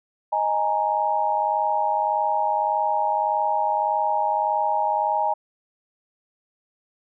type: chord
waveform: sine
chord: D# suspended fourth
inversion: none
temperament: equal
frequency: 622.3 / 830.6 / 932.3 Hz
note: D#5 / G#5 / A#5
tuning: 0 / 0 / 0 cents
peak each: -27 / -22 / -24 dBFS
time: 0.32-5.34 s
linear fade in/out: 10 ms
effects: none